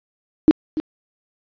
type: tone with echo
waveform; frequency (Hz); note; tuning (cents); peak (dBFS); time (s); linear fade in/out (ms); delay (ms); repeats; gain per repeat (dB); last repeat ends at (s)
sine; 310; D#4; -6; -6; 0.48-0.51; 0; 290; 1; -13; 0.8
effects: resampled to 11025 Hz + 8-bit